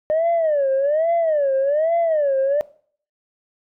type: tone with vibrato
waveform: sine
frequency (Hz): 603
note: D5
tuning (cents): +46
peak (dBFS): -14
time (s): 0.1-2.61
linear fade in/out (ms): 0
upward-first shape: sine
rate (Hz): 1.2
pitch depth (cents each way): 210
effects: noise-tail reverb RT60 0.5 s tail -20 dB re dry + tanh soft clip ceiling -13 dBFS